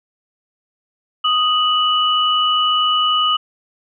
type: tone pair together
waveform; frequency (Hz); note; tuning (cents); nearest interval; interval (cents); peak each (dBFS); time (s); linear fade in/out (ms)
sine; 1244.5 / 2954; D#6 / F#7; 0 / -3; octave + minor third; 1497; -16 / -16; 1.24-3.37; 10
effects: none